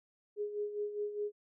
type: tone with tremolo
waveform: sine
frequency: 415.3 Hz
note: G#4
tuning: in tune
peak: -32 dBFS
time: 0.36-1.32 s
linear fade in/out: 50 ms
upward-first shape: sine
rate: 4.9 Hz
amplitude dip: 65%
effects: none